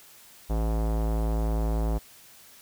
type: tone with low-pass filter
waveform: square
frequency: 55.1 Hz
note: A1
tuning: 3 cents sharp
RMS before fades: -26 dBFS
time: 0.49-1.99 s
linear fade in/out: 20 ms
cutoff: 780 Hz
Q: 1.5
effects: white hiss -52 dBFS RMS until 2.61 s